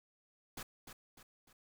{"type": "noise with echo", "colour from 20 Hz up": "pink", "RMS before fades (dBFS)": -45, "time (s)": [0.57, 0.63], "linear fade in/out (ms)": 5, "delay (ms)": 300, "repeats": 3, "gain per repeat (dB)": -7, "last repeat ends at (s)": 1.53, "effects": []}